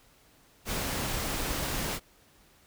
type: noise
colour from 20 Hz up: pink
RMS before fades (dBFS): -32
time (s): 0.65-2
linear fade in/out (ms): 50
effects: pink hiss -61 dBFS RMS until 2.66 s